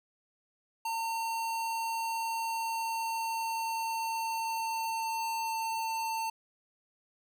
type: tone with pitch glide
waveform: square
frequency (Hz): 909 to 899.1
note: A#5 to A5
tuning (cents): -44 to +37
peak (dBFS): -32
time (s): 0.85-6.3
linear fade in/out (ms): 5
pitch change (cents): -19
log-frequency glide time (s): 2.35-5.61
effects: none